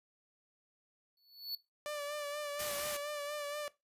square tone with exponential growth, 4435 Hz, C#8, in tune, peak -34 dBFS, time 1.17-1.55 s, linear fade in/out 2 ms, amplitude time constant 81 ms
sawtooth tone with vibrato, 586 Hz, D5, 4 cents flat, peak -34 dBFS, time 1.86-3.68 s, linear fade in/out 0 ms, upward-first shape sine, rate 4.2 Hz, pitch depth 36 cents each way
white noise, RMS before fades -40 dBFS, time 2.59-2.97 s, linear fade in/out 5 ms
effects noise-tail reverb RT60 0.2 s tail -18 dB re dry + resampled to 32000 Hz

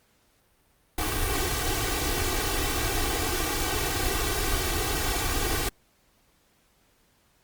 pink noise with comb filter, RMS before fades -27 dBFS, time 0.98-5.69 s, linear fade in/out 5 ms, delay 2.6 ms, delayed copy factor +1, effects pink hiss -65 dBFS RMS until 7.43 s + Opus 48 kbps

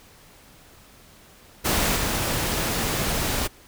pink noise with level steps, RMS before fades -22 / -25 dBFS, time 1.64-3.48 s, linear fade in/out 20 ms, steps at 1.96 s, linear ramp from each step 10 ms, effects pink hiss -51 dBFS RMS until 3.67 s

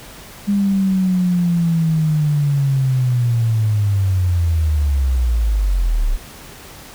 sine linear sweep, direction down, 203.5 to 32.94 Hz, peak -13 dBFS, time 0.47-6.17 s, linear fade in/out 20 ms, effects pink hiss -38 dBFS RMS until 6.94 s

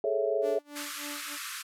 sine chord, A major seventh, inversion third, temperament equal, 415.3 / 440 / 554.4 / 659.3 Hz, G#4 / A4 / C#5 / E5, 0 / 0 / 0 / 0 cents, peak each -31 dBFS, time 0.04-0.59 s, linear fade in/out 2 ms
sawtooth tone with tremolo, 291.9 Hz, D4, 10 cents flat, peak -35 dBFS, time 0.41-1.38 s, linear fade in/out 50 ms, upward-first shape sine, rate 3.3 Hz, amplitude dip 95%
pink band-pass noise, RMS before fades -39 dBFS, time 0.75-1.63 s, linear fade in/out 20 ms, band 1100 to 14000 Hz, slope 96 dB/octave
effects none

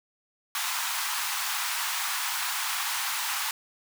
pink high-pass noise, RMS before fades -30 dBFS, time 0.55-3.51 s, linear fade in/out 2 ms, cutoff 850 Hz, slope 48 dB/octave, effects none

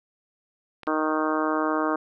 clicks, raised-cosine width 0.3 ms, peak -25 dBFS, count 2, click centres 0.833 / 0.87 s
harmonic tone, 155.56 Hz, D#3, in tune, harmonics 2 / 3 / 4 / 5 / 6 / 7 / 8 / 9 / 10, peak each -26 / -31 / -30 / -34 / -33 / -30 / -31 / -36 / -36 dBFS, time 0.87-1.96 s, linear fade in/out 5 ms
effects none

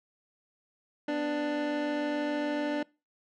25% pulse tone pair together, 247.9 / 294.8 Hz, B3 / D4, +7 / +7 cents, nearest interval minor third, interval 300 cents, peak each -35 / -25 dBFS, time 1.08-2.83 s, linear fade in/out 5 ms, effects noise-tail reverb RT60 0.3 s tail -24 dB re dry + low-pass 3000 Hz 12 dB/octave

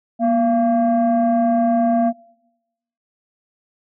sine tone pair together, 238.6 / 684.3 Hz, A#3 / F5, +41 / -35 cents, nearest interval octave + tritone, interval 1824 cents, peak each -15 dBFS, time 0.19-2.13 s, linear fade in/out 50 ms, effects noise-tail reverb RT60 0.9 s tail -23 dB re dry + tanh soft clip ceiling -10 dBFS

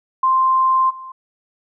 sine tone with level steps, 1046.5 Hz, C6, in tune, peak -12 / -31 dBFS, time 0.23-1.12 s, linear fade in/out 5 ms, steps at 0.89 s, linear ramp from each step 20 ms, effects none

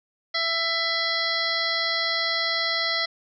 harmonic tone with a mistuned harmonic, 665 Hz, E5, 15 cents sharp, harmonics 1 / 2 / 3 / 5 / 6 / 7 / 8, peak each -33 / -32 / -27 / -31 / -28 / -33 / -33 dBFS, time 0.34-3.06 s, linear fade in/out 10 ms, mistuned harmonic 6, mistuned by +58 cents, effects none

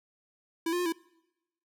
square tone with pitch steps, 329.8 / 352.5 / 356.4 / 330.2 Hz, E4 / F4 / F4 / E4, +1 / +16 / +35 / +3 cents, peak -28 dBFS, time 0.66-0.924 s, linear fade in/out 5 ms, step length 66 ms, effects noise-tail reverb RT60 0.9 s tail -24 dB re dry

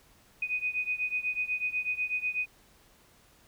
sine beating tone pair, 2489 / 2497.1 Hz, D#7 / D#7, 0 / +6 cents, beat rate 8.1 Hz, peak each -31 / -33 dBFS, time 0.42-2.46 s, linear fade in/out 5 ms, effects pink hiss -61 dBFS RMS until 3.47 s

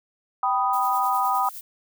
sine chord, G augmented, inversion none, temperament equal with one note detuned, 779.5 / 987.8 / 1244.5 Hz, G5 / B5 / D#6, -10 / 0 / 0 cents, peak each -24 dBFS, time 0.43-1.49 s, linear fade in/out 2 ms
violet noise with tremolo, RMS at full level -36 dBFS, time 0.73-1.61 s, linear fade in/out 2 ms, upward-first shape triangle, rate 9.8 Hz, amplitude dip 60%
effects none

